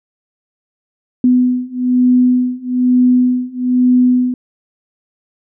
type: beating tone pair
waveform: sine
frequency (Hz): 249.5 / 250.6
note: B3 / B3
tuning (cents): +18 / +25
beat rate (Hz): 1.1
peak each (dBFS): -13 / -12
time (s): 1.24-4.34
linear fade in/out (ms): 2
effects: none